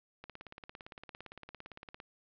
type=click train; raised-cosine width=0.3 ms; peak=-30 dBFS; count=32; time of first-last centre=0.24-2.001 s; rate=17.6 Hz; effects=low-pass 4000 Hz 12 dB/octave